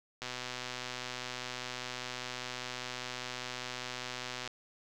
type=click train; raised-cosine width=0.2 ms; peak=-21 dBFS; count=533; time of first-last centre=0.22-4.476 s; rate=125 Hz; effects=none